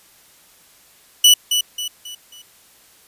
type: tone with echo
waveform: sawtooth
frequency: 2960 Hz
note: F#7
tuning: in tune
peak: -4 dBFS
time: 1.24-1.34 s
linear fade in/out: 5 ms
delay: 270 ms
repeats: 4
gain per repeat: -8 dB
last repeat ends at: 2.42 s
effects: white hiss -51 dBFS RMS until 3.07 s + resampled to 32000 Hz